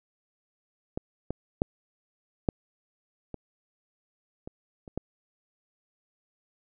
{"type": "clicks", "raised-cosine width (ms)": 2, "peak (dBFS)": [-17, -17, -10, -10, -23, -25, -30, -17], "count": 8, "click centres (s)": [0.975, 1.306, 1.619, 2.488, 3.343, 4.475, 4.878, 4.976], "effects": []}